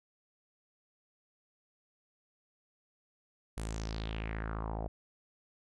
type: tone with low-pass filter sweep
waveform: sawtooth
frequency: 54.6 Hz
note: A1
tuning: 13 cents flat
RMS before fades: -38 dBFS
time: 3.57-4.88 s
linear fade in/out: 5 ms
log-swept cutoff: 10000 to 640 Hz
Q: 3.7
effects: none